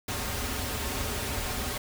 pink noise with comb filter, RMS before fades -32 dBFS, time 0.08-1.78 s, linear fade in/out 5 ms, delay 6 ms, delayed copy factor -0.65, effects none

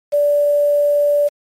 sine tone with quantisation, 582 Hz, D5, 16 cents flat, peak -11 dBFS, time 0.12-1.29 s, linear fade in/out 20 ms, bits 6, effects MP3 64 kbps

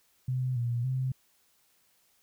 sine tone with pitch steps, 128 / 119.4 / 130.1 Hz, C3 / A#2 / C3, -38 / +42 / -9 cents, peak -27 dBFS, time 0.28-1.12 s, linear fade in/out 5 ms, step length 280 ms, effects white hiss -68 dBFS RMS until 2.22 s

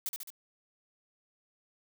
blue noise with echo, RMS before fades -34 dBFS, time 0.06-0.09 s, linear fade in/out 0 ms, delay 71 ms, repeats 3, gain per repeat -4 dB, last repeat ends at 0.303 s, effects none

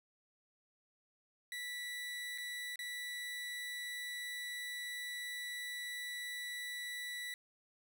30% pulse tone with dropouts, 1959 Hz, B6, 15 cents flat, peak -38 dBFS, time 1.52-7.34 s, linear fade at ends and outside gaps 1 ms, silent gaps 2.378-2.383 / 2.758-2.791 s, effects 12-bit

